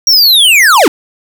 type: linear sweep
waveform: square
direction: down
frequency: 5690 to 247.9 Hz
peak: -4 dBFS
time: 0.07-0.88 s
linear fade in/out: 2 ms
effects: none